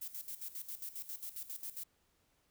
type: noise with tremolo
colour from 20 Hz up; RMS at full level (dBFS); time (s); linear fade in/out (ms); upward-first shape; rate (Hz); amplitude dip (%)
violet; -43; 0.01-1.84; 10; square; 7.4; 75
effects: pink hiss -75 dBFS RMS until 2.5 s